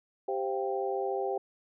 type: harmonic tone with a mistuned harmonic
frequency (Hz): 130.81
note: C3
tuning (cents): 0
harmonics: 3 / 4 / 5 / 6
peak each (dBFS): -32 / -35 / -38 / -35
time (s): 0.28-1.38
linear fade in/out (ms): 5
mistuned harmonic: 5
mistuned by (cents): +94
effects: none